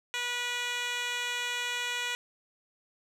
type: tone with band-pass filter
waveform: 10% pulse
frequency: 486.7 Hz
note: B4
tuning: 25 cents flat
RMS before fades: -33 dBFS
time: 0.14-2.15 s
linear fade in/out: 0 ms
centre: 3500 Hz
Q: 0.86
effects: none